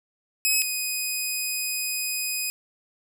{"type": "tone pair in turn", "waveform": "10% pulse", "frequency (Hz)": [2551, 2500], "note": ["D#7", "D#7"], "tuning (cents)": [43, 8], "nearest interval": "unison", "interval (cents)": 35, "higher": "first", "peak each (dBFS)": [-11, -17], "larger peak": "first", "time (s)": [[0.45, 0.62], [0.62, 2.5]], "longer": "second", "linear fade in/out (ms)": 0, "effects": []}